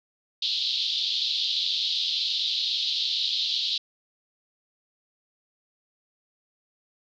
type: band-pass noise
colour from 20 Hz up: white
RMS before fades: -27 dBFS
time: 0.42-3.78 s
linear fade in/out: 5 ms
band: 3300 to 4300 Hz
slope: 48 dB/octave
effects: none